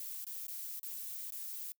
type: noise with dropouts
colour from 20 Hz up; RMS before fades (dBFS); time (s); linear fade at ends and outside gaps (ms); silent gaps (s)
violet; -43; 0-1.72; 0; 0.244-0.267 / 0.467-0.482 / 0.795-0.831 / 1.304-1.322
effects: noise-tail reverb RT60 0.1 s tail -25 dB re dry